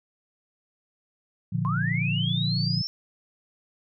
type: chord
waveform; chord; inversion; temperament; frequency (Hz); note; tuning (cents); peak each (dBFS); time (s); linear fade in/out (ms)
sine; Bb major; none; equal; 116.54 / 146.83 / 174.61; Bb2 / D3 / F3; 0 / 0 / 0; -28; 1.52-2.82; 10
type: linear sweep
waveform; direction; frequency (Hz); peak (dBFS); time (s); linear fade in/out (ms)
sine; up; 1008 to 5440; -28; 1.65-2.87; 0
effects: none